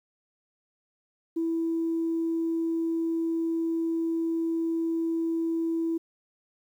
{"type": "tone", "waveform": "sine", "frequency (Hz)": 329.6, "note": "E4", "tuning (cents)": 0, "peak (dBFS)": -24, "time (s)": [1.36, 5.98], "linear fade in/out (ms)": 10, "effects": ["tanh soft clip ceiling -20 dBFS", "10-bit"]}